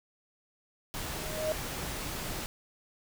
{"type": "noise", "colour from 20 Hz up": "pink", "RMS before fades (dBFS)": -37, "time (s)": [0.94, 2.46], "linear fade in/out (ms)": 0}
{"type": "tone with exponential growth", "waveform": "sine", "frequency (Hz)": 622.3, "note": "D#5", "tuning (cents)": 0, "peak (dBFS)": -25, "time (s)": [1.01, 1.52], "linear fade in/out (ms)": 0, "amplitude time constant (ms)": 110}
{"effects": []}